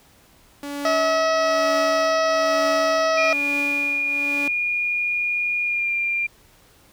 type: tone with tremolo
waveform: sawtooth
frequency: 285.6 Hz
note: D4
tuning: 48 cents flat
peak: -22 dBFS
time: 0.63-4.48 s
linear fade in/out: 2 ms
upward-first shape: triangle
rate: 1.1 Hz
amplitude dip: 80%
type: harmonic tone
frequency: 644 Hz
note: E5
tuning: 41 cents flat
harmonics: 1 / 2 / 3 / 4 / 5 / 6 / 7 / 8 / 9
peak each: -19 / -23 / -28 / -33 / -38 / -39 / -37 / -33 / -37 dBFS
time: 0.85-3.33 s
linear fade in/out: 2 ms
type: tone with pitch glide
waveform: sine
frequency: 2431 to 2389 Hz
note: D#7 to D7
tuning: -41 to +29 cents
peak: -20 dBFS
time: 3.17-6.27 s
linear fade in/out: 10 ms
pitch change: -30 cents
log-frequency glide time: 5.63-5.92 s
effects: pink hiss -54 dBFS RMS until 6.92 s